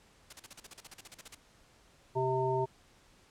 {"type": "noise bursts", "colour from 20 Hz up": "white", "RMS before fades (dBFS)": -46, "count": 16, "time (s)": [0.3, 1.349], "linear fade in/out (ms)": 5, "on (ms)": 29, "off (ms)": 39}
{"type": "harmonic tone", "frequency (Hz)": 130, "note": "C3", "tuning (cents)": -11, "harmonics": [1, 3, 5, 7], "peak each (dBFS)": [-35, -31, -37, -33], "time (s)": [2.15, 2.66], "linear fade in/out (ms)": 20}
{"effects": ["pink hiss -63 dBFS RMS until 3.3 s", "low-pass 9000 Hz 12 dB/octave"]}